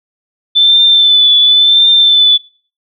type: tone with vibrato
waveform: sine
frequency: 3520 Hz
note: A7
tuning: in tune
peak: -4 dBFS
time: 0.55-2.38 s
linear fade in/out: 20 ms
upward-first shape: triangle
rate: 0.93 Hz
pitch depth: 39 cents each way
effects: noise-tail reverb RT60 0.4 s tail -22 dB re dry